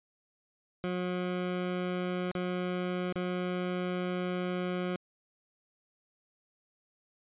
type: tone with dropouts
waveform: 20% pulse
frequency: 180.5 Hz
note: F#3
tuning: 43 cents flat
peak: -26 dBFS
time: 0.84-4.96 s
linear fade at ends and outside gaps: 0 ms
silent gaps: 2.314-2.352 / 3.125-3.157 s
effects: resampled to 8000 Hz